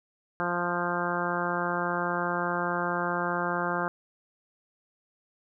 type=harmonic tone; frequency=175.1 Hz; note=F3; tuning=5 cents sharp; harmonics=1 / 2 / 3 / 4 / 5 / 6 / 7 / 8 / 9; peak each=-35 / -35 / -35 / -35 / -35 / -35 / -35 / -35 / -35 dBFS; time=0.4-3.88 s; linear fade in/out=0 ms; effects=none